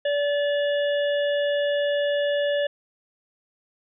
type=harmonic tone; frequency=577 Hz; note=D5; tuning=31 cents flat; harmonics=1 / 3 / 5 / 6; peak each=-21 / -31 / -35 / -37 dBFS; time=0.05-2.67 s; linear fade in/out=5 ms; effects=none